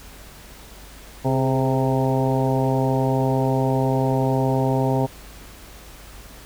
harmonic tone with a mistuned harmonic, 131.6 Hz, C3, 10 cents sharp, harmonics 1 / 2 / 3 / 4 / 5 / 6 / 7, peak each -21 / -24 / -26 / -27 / -28 / -29 / -29 dBFS, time 1.24-5.07 s, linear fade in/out 20 ms, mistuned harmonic 3, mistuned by +47 cents, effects added 50 Hz sine -44 dBFS peak until 6.45 s + pink hiss -44 dBFS RMS until 6.45 s

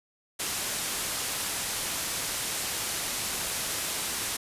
white low-pass noise, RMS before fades -32 dBFS, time 0.39-4.37 s, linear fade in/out 10 ms, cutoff 12000 Hz, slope 24 dB/octave, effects resampled to 32000 Hz

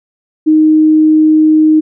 sine tone, 310.9 Hz, D#4, 1 cent flat, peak -4 dBFS, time 0.46-1.81 s, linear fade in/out 20 ms, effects none

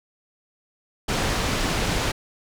pink low-pass noise, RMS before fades -24 dBFS, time 1.08-2.12 s, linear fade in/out 10 ms, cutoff 6500 Hz, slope 12 dB/octave, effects none

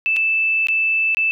sine tone with dropouts, 2637 Hz, E7, in tune, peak -15 dBFS, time 0.06-1.31 s, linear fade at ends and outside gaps 0 ms, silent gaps 0.163-0.167 / 0.67-0.685 / 1.147-1.17 s, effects none

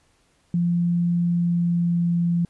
sine tone with pitch glide, 172.9 to 171.61 Hz, F3 to F3, -17 to -30 cents, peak -18 dBFS, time 0.54-2.45 s, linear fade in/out 2 ms, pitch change -13 cents, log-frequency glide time 1.23-2.17 s, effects pink hiss -63 dBFS RMS until 2.49 s + resampled to 24000 Hz

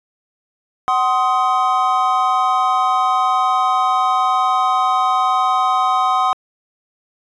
triangle chord, C diminished, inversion second, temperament just, 753.5 / 1046.5 / 1255.8 Hz, Gb5 / C6 / Eb6, +31 / 0 / +16 cents, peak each -16 dBFS, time 0.88-6.33 s, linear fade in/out 0 ms, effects resampled to 22050 Hz

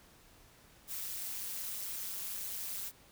blue noise with amplitude modulation, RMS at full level -37 dBFS, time 0.87-2.92 s, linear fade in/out 50 ms, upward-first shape sine, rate 197 Hz, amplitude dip 75%, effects pink hiss -61 dBFS RMS until 3.11 s

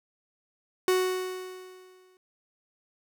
45% pulse tone with exponential decay, 370 Hz, F#4, in tune, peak -20 dBFS, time 0.88-2.17 s, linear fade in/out 1 ms, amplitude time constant 280 ms, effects none

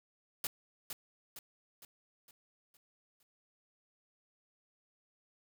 white noise with echo, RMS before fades -36 dBFS, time 0.44-0.47 s, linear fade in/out 2 ms, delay 460 ms, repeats 6, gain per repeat -6 dB, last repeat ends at 3.23 s, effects none

